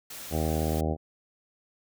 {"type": "noise", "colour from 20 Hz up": "white", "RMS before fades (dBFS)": -41, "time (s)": [0.1, 0.81], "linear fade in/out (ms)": 5}
{"type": "harmonic tone", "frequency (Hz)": 78.6, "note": "D#2", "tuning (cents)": 18, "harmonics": [1, 2, 3, 4, 5, 6, 7, 8, 9, 10], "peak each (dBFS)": [-29, -32, -34, -35, -36, -37, -37, -38, -39, -39], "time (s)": [0.3, 0.97], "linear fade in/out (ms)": 50}
{"effects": []}